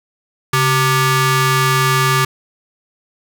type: ring-modulated tone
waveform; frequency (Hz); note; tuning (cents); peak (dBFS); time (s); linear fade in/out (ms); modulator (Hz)
sawtooth; 523.3; C5; 0; -5; 0.53-2.25; 5; 660
effects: none